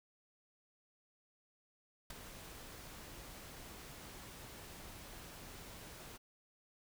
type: noise with ADSR envelope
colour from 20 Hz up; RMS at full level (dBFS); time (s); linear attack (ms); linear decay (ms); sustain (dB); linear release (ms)
pink; -42; 2.1-6.18; 5; 8; -10; 22
effects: none